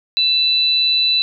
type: tone pair together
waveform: sine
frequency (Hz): 2657 / 3981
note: E7 / B7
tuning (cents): +13 / +13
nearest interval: perfect fifth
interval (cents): 700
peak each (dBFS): -23 / -13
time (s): 0.17-1.22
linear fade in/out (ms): 0
effects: none